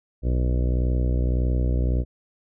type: harmonic tone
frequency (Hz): 61.74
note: B1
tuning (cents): 0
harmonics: 1 / 2 / 3 / 4 / 5 / 6 / 7 / 8 / 9 / 10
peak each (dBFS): -20 / -27 / -36 / -34 / -35 / -38 / -41 / -38 / -43 / -43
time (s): 0.22-2.05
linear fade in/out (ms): 50
effects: none